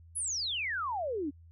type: exponential sweep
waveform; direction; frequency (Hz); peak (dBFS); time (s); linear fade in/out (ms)
sine; down; 11000 to 267.2; -31; 0.15-1.31; 20
effects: added 83 Hz sine -52 dBFS peak until 1.51 s